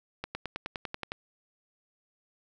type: accelerating click train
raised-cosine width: 0.3 ms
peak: -18 dBFS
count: 10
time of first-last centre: 0.24-1.119 s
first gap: 110 ms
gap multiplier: 0.97
effects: none